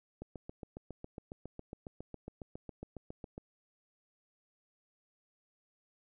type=click train; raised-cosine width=2 ms; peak=-30 dBFS; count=24; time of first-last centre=0.22-3.379 s; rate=7.28 Hz; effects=none